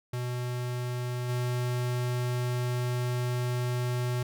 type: tone with level steps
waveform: square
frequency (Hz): 123.47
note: B2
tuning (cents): 0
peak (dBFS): -31 / -28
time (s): 0.13-4.23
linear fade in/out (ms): 5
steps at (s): 1.28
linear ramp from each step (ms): 20
effects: none